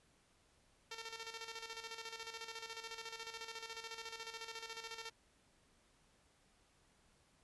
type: tone with tremolo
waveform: 5% pulse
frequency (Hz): 453.2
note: A#4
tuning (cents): -49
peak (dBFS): -33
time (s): 0.91-5.1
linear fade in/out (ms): 5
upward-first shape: square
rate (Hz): 14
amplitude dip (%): 60
effects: pink hiss -72 dBFS RMS until 7.43 s + resampled to 24000 Hz